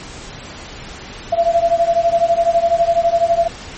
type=beating tone pair; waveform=sine; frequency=673 / 685 Hz; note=E5 / F5; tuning=+36 / -34 cents; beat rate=12 Hz; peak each=-14 / -15 dBFS; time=1.32-3.48 s; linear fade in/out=10 ms; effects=pink hiss -33 dBFS RMS until 3.77 s + MP3 32 kbps